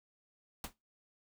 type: noise with exponential decay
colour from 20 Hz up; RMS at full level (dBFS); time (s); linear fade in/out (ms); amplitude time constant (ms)
pink; -36; 0.64-0.73; 1; 19
effects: noise-tail reverb RT60 0.2 s tail -18 dB re dry